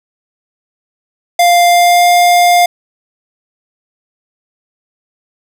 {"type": "tone with pitch glide", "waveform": "square", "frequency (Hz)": [698.5, 704.6], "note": ["F5", "F5"], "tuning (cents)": [0, 15], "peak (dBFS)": -6, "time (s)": [1.39, 2.66], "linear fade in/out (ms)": 5, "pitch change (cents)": 15, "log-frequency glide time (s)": [1.67, 2.07], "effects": []}